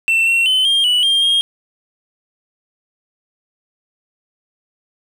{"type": "tone with pitch steps", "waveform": "triangle", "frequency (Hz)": [2686, 2722, 3046, 3209, 2953, 3201, 3239], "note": ["E7", "F7", "F#7", "G7", "F#7", "G7", "G#7"], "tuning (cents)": [32, -45, 50, 40, -4, 36, -44], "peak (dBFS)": -10, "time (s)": [0.08, 1.41], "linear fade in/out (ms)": 0, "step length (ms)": 190, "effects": ["8-bit"]}